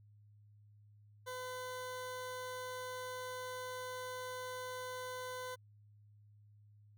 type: tone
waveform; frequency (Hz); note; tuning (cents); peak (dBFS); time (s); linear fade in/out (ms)
20% pulse; 506; B4; +42; -37; 1.26-5.56; 20
effects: added 104 Hz sine -60 dBFS peak until 6.97 s